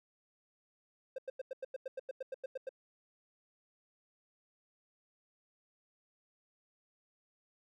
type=tone bursts; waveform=triangle; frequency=525 Hz; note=C5; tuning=6 cents sharp; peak=-35 dBFS; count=14; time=1.16-2.692 s; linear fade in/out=5 ms; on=24 ms; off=92 ms; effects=none